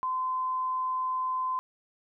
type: tone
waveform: sine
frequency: 1028 Hz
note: C6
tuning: 31 cents flat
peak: -27 dBFS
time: 0.03-1.59 s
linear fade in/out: 0 ms
effects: none